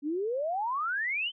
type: exponential sweep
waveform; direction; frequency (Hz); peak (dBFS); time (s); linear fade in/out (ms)
sine; up; 277.2 to 3147; -28; 0.02-1.32; 50
effects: none